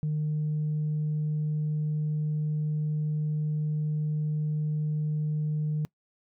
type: tone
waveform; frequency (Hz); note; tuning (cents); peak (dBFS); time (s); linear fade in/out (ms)
sine; 152.1; D#3; -39; -24; 0.03-5.85; 0
effects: noise-tail reverb RT60 0.1 s tail -24 dB re dry + tanh soft clip ceiling -23 dBFS